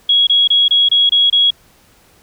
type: tone bursts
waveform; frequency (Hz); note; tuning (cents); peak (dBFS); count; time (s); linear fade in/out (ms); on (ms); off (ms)
sine; 3322; G#7; 0; -8; 7; 0.09-1.506; 5; 180; 26
effects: pink hiss -50 dBFS RMS until 2.22 s